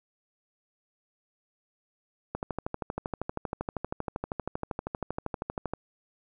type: click train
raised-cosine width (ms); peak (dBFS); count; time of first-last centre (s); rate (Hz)
1; -17; 44; 2.35-5.736; 12.7
effects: none